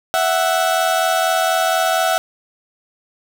30% pulse tone pair together, 659.3 / 743.5 Hz, E5 / F#5, 0 / +8 cents, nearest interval major second, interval 208 cents, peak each -15 dBFS, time 0.14-2.18 s, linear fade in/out 0 ms, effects none

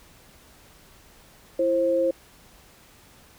sine tone pair together, 334.7 / 530 Hz, E4 / C5, +26 / +22 cents, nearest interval minor sixth, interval 796 cents, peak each -26 / -20 dBFS, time 1.59-2.11 s, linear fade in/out 5 ms, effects pink hiss -53 dBFS RMS until 3.38 s

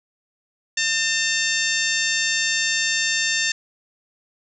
harmonic tone, 900 Hz, A5, 39 cents sharp, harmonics 2 / 3 / 4 / 5 / 6 / 7 / 8, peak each -24 / -26 / -27 / -30 / -28 / -29 / -29 dBFS, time 0.77-3.52 s, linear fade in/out 5 ms, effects none

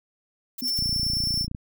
violet noise bursts, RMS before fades -34 dBFS, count 3, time 0.58-0.797 s, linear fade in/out 5 ms, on 33 ms, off 59 ms
45% pulse tone, 5390 Hz, E8, 38 cents sharp, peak -24 dBFS, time 0.61-1.47 s, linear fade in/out 50 ms
sine tone with exponential decay, 250.2 Hz, B3, 23 cents sharp, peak -27 dBFS, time 0.62-0.76 s, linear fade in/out 5 ms, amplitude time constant 29 ms
click train, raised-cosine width 5 ms, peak -20 dBFS, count 23, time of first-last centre 0.79-1.549 s, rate 29 Hz
effects none

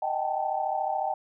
sine tone cluster, 622 / 765 / 799 / 885 Hz, D#5 / G5 / G5 / A5, -1 / -42 / +33 / +10 cents, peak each -33 / -29 / -32 / -33 dBFS, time 0.02-1.14 s, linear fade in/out 5 ms, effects none

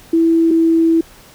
sine tone pair in turn, 329.6 / 328.3 Hz, E4 / E4, 0 / -7 cents, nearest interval unison, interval 7 cents, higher first, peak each -9 dBFS, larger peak neither, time 0.13-0.51 / 0.51-1.01 s, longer second, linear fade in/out 5 ms, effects pink hiss -43 dBFS RMS until 1.34 s

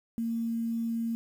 sine tone with quantisation, 229.7 Hz, A#3, 25 cents flat, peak -28 dBFS, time 0.18-1.15 s, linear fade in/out 0 ms, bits 9, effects none

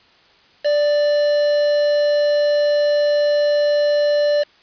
triangle tone with quantisation, 587.3 Hz, D5, in tune, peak -12 dBFS, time 0.64-4.44 s, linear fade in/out 20 ms, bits 4, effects white hiss -52 dBFS RMS until 4.62 s + resampled to 11025 Hz

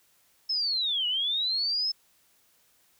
sine linear two-way sweep, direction down then up, 5274 to 2875 to 5274 Hz, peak -25 dBFS, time 0.49-1.92 s, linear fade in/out 10 ms, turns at 1.07 s, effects white hiss -65 dBFS RMS until 2.99 s

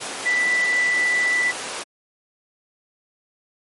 sine tone in noise, 1975.5 Hz, B6, in tune, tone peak -17 dBFS, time 0.25-1.52 s, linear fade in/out 20 ms, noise pink, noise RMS -28 dBFS, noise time 0-1.84 s, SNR +8 dB, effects high-pass 400 Hz 12 dB/octave + MP3 48 kbps

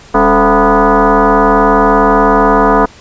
sine tone with frequency modulation, 277.2 Hz, C#4, in tune, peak -5 dBFS, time 0.14-2.86 s, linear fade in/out 10 ms, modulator 239 Hz, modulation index 4.4, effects pink hiss -38 dBFS RMS until 3 s + resampled to 16000 Hz

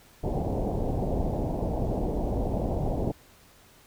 pink low-pass noise, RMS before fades -28 dBFS, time 0.23-3.12 s, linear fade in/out 10 ms, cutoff 810 Hz, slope 48 dB/octave, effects pink hiss -56 dBFS RMS until 3.86 s

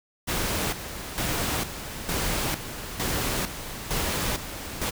pink noise with tremolo, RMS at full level -27 dBFS, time 0.27-4.91 s, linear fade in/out 20 ms, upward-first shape square, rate 1.1 Hz, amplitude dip 65%, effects none

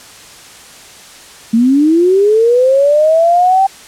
sine linear sweep, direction up, 220 to 784 Hz, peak -6 dBFS, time 1.53-3.67 s, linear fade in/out 10 ms, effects white hiss -36 dBFS RMS until 3.87 s + low-pass 9000 Hz 12 dB/octave

